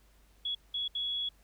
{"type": "tone bursts at uneven times", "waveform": "sine", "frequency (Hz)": 3363, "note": "G#7", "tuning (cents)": 21, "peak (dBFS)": -31, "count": 3, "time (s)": [[0.45, 0.55], [0.74, 0.88], [0.95, 1.29]], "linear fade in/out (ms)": 5, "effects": ["added 50 Hz sine -61 dBFS peak until 1.43 s", "pink hiss -67 dBFS RMS until 1.43 s"]}